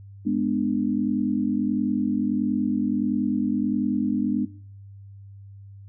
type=chord; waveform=sine; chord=G# diminished; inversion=none; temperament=just; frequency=207.7 / 249.2 / 299 Hz; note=G#3 / B3 / D4; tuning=0 / +16 / +31 cents; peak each=-25 dBFS; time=0.25-4.46 s; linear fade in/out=20 ms; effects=noise-tail reverb RT60 0.5 s tail -19 dB re dry + added 99 Hz sine -41 dBFS peak until 5.88 s